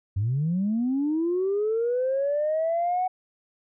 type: linear sweep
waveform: sine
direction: up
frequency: 92.1 to 748 Hz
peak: -21 dBFS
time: 0.16-3.08 s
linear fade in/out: 10 ms
effects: tanh soft clip ceiling -18 dBFS